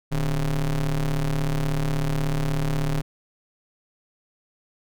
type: ring-modulated tone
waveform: square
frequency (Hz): 67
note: C2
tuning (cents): +42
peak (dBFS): -19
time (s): 0.11-3.02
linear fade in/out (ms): 20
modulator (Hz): 85.2
effects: none